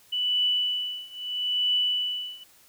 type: tone with tremolo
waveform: sine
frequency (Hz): 2971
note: F#7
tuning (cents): +6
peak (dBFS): -20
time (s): 0.12-2.44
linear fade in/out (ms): 10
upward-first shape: triangle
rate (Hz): 0.77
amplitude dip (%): 95
effects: white hiss -57 dBFS RMS until 2.68 s